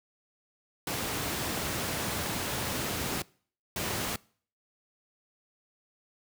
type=noise bursts at uneven times; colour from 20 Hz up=pink; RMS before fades=-32 dBFS; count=2; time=0.87-3.22 / 3.76-4.16 s; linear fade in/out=2 ms; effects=noise-tail reverb RT60 0.5 s tail -24 dB re dry + high-pass 80 Hz 12 dB/octave